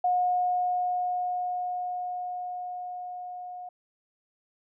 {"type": "tone with level ramp", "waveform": "sine", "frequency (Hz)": 722, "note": "F#5", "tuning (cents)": -43, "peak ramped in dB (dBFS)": [-21, -37], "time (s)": [0.04, 3.69], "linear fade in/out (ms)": 5, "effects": []}